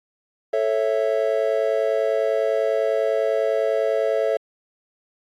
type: chord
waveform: triangle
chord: A major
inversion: none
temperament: just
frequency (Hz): 440 / 550 / 660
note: A4 / C#5 / E5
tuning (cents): 0 / -14 / +2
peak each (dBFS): -21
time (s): 0.53-4.37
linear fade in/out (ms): 5
effects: AAC 64 kbps